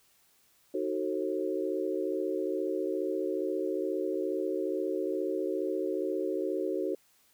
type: chord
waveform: sine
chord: D# diminished seventh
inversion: none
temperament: just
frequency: 311.1 / 373.4 / 448 / 537.6 Hz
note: D#4 / F#4 / A4 / C5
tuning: 0 / +16 / +31 / +47 cents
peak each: -35 / -32 / -36 / -36 dBFS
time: 0.74-6.95 s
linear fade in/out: 5 ms
effects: white hiss -66 dBFS RMS until 7.33 s